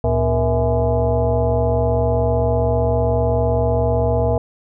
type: tone with frequency modulation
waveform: sine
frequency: 293.7 Hz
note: D4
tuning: in tune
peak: -14 dBFS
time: 0.04-4.38 s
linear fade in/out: 2 ms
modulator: 181 Hz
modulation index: 2.5
effects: none